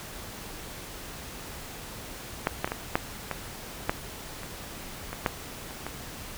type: clicks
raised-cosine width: 0.5 ms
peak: -8 / -10 / -17 / -15 / -7 / -14 / -8 / -23 / -19 / -8 / -25 / -18 dBFS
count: 12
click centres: 2.471 / 2.645 / 2.676 / 2.719 / 2.955 / 3.313 / 3.895 / 4.433 / 5.13 / 5.262 / 5.708 / 5.866 s
effects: pink hiss -41 dBFS RMS until 6.37 s